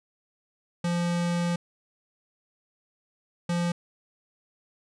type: tone pair in turn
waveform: square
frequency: 173.1 / 173.1 Hz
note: F3 / F3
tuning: -15 / -15 cents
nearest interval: unison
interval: 0 cents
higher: neither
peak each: -25 dBFS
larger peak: neither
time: 0.84-1.56 / 3.49-3.72 s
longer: first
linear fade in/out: 5 ms
effects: resampled to 22050 Hz